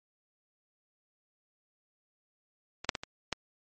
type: clicks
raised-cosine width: 0.2 ms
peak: -22 / -6 / -15 / -21 / -12 dBFS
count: 5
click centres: 2.846 / 2.892 / 2.952 / 3.035 / 3.327 s
effects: MP3 32 kbps